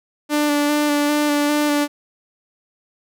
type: tone with vibrato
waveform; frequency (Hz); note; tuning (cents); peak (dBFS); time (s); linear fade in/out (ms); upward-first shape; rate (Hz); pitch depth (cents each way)
sawtooth; 294.1; D4; +3; -12; 0.29-1.88; 50; square; 2.5; 15
effects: none